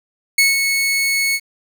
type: tone with ADSR envelope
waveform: sawtooth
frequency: 2202 Hz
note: C#7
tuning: 12 cents flat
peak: -6 dBFS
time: 0.38-1.4 s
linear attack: 5 ms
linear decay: 170 ms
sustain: -6 dB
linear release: 54 ms
effects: 7-bit